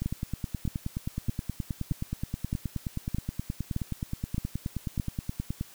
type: two click trains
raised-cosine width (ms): 5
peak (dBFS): -18 / -16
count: 54 / 9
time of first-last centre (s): 0.02-5.611 / 0.06-4.998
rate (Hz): 9.48 / 1.62
effects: white hiss -52 dBFS RMS until 5.74 s